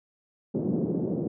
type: band-pass noise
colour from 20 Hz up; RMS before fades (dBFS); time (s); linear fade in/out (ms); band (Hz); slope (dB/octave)
pink; -28; 0.54-1.28; 10; 160 to 420; 24
effects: none